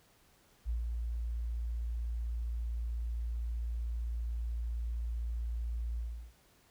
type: tone with ADSR envelope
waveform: sine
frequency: 57.8 Hz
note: A#1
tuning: 14 cents flat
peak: -30 dBFS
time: 0.65-6.33 s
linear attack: 43 ms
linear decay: 130 ms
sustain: -3 dB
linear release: 350 ms
effects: pink hiss -66 dBFS RMS until 6.7 s